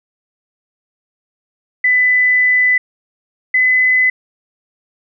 sine tone pair in turn, 1999 / 2016 Hz, B6 / B6, +20 / +35 cents, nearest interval unison, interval 15 cents, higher second, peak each -9 dBFS, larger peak neither, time 1.84-2.78 / 3.54-4.1 s, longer first, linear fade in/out 5 ms, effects none

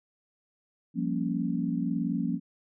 sine chord, G half-diminished seventh, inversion third, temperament equal, 174.61 / 196 / 233.1 / 277.2 Hz, F3 / G3 / Bb3 / Db4, 0 / 0 / 0 / 0 cents, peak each -31 / -35 / -31 / -32 dBFS, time 0.94-2.4 s, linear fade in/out 50 ms, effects none

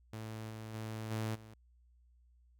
sawtooth tone with level steps, 110 Hz, A2, in tune, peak -38 / -40 / -36 / -31 / -48 dBFS, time 0.13-1.54 s, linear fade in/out 5 ms, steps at 0.49 / 0.73 / 1.1 / 1.34 s, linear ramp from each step 20 ms, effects added 60 Hz sine -63 dBFS peak until 2.59 s

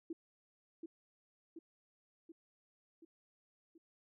sine tone with echo, 329.6 Hz, E4, in tune, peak -39 dBFS, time 0.1-0.13 s, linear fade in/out 5 ms, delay 730 ms, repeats 5, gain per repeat -4 dB, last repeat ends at 3.78 s, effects none

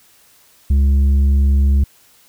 triangle tone with tanh clipping, 69.3 Hz, C#2, in tune, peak -11 dBFS, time 0.7-1.84 s, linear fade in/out 5 ms, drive 10 dB, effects white hiss -51 dBFS RMS until 2.28 s

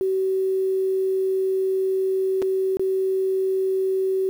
sine tone with dropouts, 380.6 Hz, F#4, 49 cents sharp, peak -19 dBFS, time 0.01-4.29 s, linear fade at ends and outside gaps 0 ms, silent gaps 2.419-2.424 / 2.77-2.795 s, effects 8-bit

